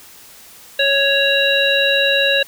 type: harmonic tone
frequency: 554.4 Hz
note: C#5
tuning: in tune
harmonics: 1 / 3 / 5 / 7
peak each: -18 / -18 / -18 / -18 dBFS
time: 0.79-2.43 s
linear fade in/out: 5 ms
effects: white hiss -42 dBFS RMS until 2.47 s